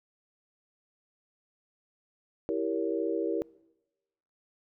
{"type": "chord", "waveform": "sine", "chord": "E diminished seventh", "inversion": "none", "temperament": "equal with one note detuned", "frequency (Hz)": [329.6, 392, 466.2, 562.1], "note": ["E4", "G4", "Bb4", "Db5"], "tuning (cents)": [0, 0, 0, 24], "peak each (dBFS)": [-32, -33, -32, -37], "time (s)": [2.49, 3.42], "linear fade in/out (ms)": 0, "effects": ["noise-tail reverb RT60 1.0 s tail -24 dB re dry"]}